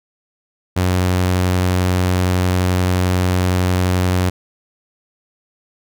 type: tone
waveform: sawtooth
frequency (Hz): 91.2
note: F#2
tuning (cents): -24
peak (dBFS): -10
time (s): 0.76-4.3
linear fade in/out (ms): 10
effects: none